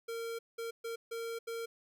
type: tone bursts at uneven times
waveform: square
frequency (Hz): 460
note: A#4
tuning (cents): -23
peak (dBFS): -38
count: 5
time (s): 0.08-0.39 / 0.58-0.71 / 0.84-0.96 / 1.11-1.39 / 1.47-1.66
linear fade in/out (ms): 10
effects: none